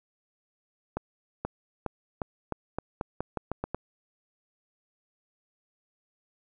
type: accelerating click train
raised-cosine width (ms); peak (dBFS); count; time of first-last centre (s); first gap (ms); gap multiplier
1; -16; 12; 0.97-3.746; 480; 0.86
effects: none